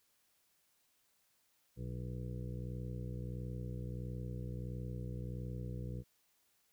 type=harmonic tone; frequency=61.5 Hz; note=B1; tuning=7 cents flat; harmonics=1 / 2 / 3 / 5 / 6 / 7 / 8; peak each=-45 / -42 / -47 / -54 / -58 / -56 / -54 dBFS; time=1.76-6.04 s; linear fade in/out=50 ms; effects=white hiss -75 dBFS RMS until 6.72 s